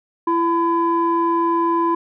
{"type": "tone with low-pass filter", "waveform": "square", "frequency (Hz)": 336, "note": "E4", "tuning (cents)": 33, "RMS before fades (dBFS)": -18, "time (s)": [0.27, 1.95], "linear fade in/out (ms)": 5, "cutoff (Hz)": 980, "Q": 4.1, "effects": []}